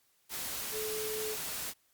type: tone in noise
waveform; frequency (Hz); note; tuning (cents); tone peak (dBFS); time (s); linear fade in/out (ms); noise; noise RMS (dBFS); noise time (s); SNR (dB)
sine; 431.9; A4; -32; -36; 0.71-1.37; 50; white; -38; 0.29-1.74; -1
effects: white hiss -71 dBFS RMS until 1.93 s + Opus 48 kbps